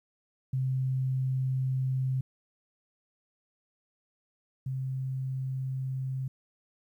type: tone pair in turn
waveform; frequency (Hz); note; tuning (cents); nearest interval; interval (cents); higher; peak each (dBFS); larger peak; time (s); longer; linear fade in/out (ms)
sine; 130.81 / 131.72; C3 / C3; 0 / +12; unison; 12; second; -26 / -30; first; 0.53-2.21 / 4.66-6.28; first; 5
effects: 11-bit